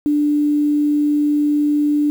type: tone with quantisation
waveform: sine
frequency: 294.9 Hz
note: D4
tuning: 7 cents sharp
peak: -13 dBFS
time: 0.06-2.1 s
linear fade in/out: 0 ms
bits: 7
effects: none